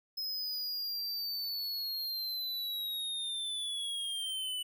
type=linear sweep; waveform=square; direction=down; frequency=5130 to 2965 Hz; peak=-35 dBFS; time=0.17-4.63 s; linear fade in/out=10 ms; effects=none